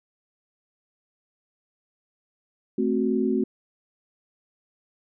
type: chord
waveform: sine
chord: F# diminished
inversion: first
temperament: equal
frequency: 220 / 261.6 / 370 Hz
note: A3 / C4 / F#4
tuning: 0 / 0 / 0 cents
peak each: -25 dBFS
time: 2.78-3.44 s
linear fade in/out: 5 ms
effects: none